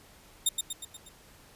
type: tone with echo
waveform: 15% pulse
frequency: 3668 Hz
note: A#7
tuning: 29 cents flat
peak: -15 dBFS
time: 0.46-0.49 s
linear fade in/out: 5 ms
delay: 120 ms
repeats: 5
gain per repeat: -5 dB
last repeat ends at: 1.09 s
effects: pink hiss -56 dBFS RMS until 1.55 s + resampled to 32000 Hz